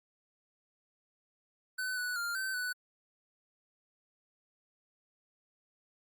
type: tone with pitch steps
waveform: square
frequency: 1510 / 1479 / 1399 / 1540 / 1488 Hz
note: F#6 / F#6 / F6 / G6 / F#6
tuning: +35 / -1 / +3 / -31 / +9 cents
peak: -34 dBFS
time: 1.78-2.73 s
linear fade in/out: 10 ms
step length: 190 ms
effects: Opus 48 kbps